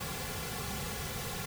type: noise with comb filter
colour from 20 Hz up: pink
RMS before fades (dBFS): -38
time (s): 0-1.46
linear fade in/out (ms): 10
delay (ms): 3.2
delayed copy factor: -0.85
effects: none